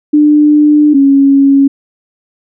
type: tone pair in turn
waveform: sine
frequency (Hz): 298.3 / 276.2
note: D4 / C#4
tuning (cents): +27 / -6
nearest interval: minor second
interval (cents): 133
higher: first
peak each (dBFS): -3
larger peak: neither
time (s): 0.13-0.94 / 0.94-1.68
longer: first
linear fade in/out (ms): 10
effects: none